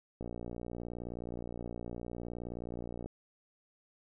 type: click train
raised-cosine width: 2 ms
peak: -28 dBFS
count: 170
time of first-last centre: 0.21-3.06 s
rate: 59.3 Hz
effects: none